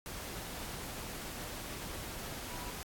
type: tone in noise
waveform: sine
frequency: 975 Hz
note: B5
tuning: 23 cents flat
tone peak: -48 dBFS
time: 2.49-2.7 s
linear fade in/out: 0 ms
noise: pink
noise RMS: -43 dBFS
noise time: 0.06-2.83 s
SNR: -8 dB
effects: AAC 64 kbps